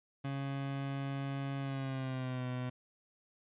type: tone with pitch glide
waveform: 30% pulse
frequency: 137.9 to 125.73 Hz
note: C#3 to B2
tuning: -9 to +31 cents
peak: -33 dBFS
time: 0.24-2.7 s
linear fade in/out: 10 ms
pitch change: -160 cents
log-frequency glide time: 1.6-2.47 s
effects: resampled to 8000 Hz